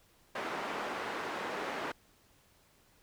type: band-pass noise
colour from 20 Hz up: white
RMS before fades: -38 dBFS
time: 0.35-1.92 s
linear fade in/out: 5 ms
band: 240 to 1400 Hz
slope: 12 dB/octave
effects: pink hiss -66 dBFS RMS until 3.02 s